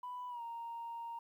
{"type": "tone with pitch glide", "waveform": "sine", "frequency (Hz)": [991, 930], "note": ["B5", "A#5"], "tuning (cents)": [6, -4], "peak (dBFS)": -40, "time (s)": [0.03, 1.19], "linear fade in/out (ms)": 5, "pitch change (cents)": -110, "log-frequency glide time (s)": [0.29, 0.42], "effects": ["tanh soft clip ceiling -38 dBFS", "12-bit"]}